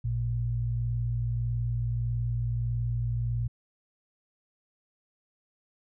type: tone pair together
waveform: sine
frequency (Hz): 54.98 / 116.6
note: A1 / A#2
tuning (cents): -1 / +1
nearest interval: octave + minor second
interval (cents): 1302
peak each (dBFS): -33 / -27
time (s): 0.04-3.48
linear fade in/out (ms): 10
effects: none